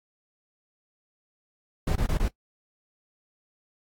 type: noise bursts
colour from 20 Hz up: brown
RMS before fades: -24 dBFS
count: 4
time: 1.87-2.283 s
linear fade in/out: 5 ms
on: 86 ms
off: 23 ms
effects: noise-tail reverb RT60 0.1 s tail -20 dB re dry + AAC 64 kbps